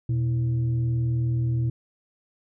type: tone with frequency modulation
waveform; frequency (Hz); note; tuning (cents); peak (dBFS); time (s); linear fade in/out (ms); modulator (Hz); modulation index
sine; 121; B2; -35; -21; 0.09-1.7; 5; 203; 0.35
effects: none

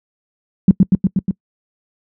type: tone with echo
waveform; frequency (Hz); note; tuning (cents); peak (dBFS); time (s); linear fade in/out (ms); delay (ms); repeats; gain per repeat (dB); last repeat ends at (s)
sine; 188.8; F#3; +35; -3; 0.68-0.71; 2; 120; 5; -2; 1.31
effects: noise-tail reverb RT60 0.1 s tail -25 dB re dry + high-pass 60 Hz 12 dB/octave

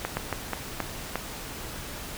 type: slowing click train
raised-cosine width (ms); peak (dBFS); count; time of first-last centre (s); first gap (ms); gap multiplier
0.5; -12; 6; 0.05-1.156; 120; 1.31
effects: pink hiss -38 dBFS RMS until 2.17 s

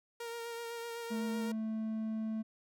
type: tone with vibrato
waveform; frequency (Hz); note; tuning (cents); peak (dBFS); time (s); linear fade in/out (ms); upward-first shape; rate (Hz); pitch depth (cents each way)
sawtooth; 466.2; A#4; 0; -36; 0.2-1.52; 5; sine; 7.9; 20
type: tone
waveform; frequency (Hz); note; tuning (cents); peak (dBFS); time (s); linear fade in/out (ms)
triangle; 219.9; A3; -1; -32; 1.1-2.43; 20
effects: none

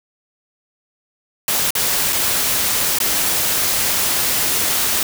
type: noise with dropouts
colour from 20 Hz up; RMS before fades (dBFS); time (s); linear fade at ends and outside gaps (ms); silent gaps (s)
white; -18; 1.48-5.03; 1; 1.706-1.752 / 2.125-2.129 / 2.986-3.002
effects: none

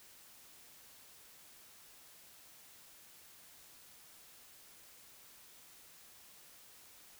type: silence
effects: white hiss -59 dBFS RMS until 7.19 s

